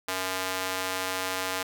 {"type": "tone with high-pass filter", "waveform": "square", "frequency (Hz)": 93.4, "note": "F#2", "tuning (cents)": 17, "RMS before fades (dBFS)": -31, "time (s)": [0.08, 1.63], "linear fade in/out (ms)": 5, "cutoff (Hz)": 720, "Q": 0.57, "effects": []}